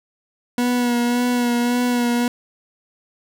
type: tone with vibrato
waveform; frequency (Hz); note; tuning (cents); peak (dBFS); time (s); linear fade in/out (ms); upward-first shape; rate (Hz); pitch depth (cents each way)
40% pulse; 242.6; B3; -31; -16; 0.58-2.28; 2; sine; 1.8; 24
effects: none